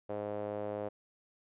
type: tone with band-pass filter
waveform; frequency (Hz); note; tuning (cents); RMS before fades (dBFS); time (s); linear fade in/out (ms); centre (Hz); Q
sawtooth; 103.83; G#2; 0; -38; 0.09-0.89; 10; 550; 3.1
effects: resampled to 8000 Hz